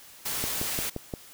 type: noise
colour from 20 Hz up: white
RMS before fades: -31 dBFS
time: 0.25-0.9 s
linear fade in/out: 10 ms
type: click train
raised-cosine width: 2 ms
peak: -18 dBFS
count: 5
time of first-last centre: 0.44-1.138 s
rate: 5.73 Hz
effects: white hiss -50 dBFS RMS until 1.33 s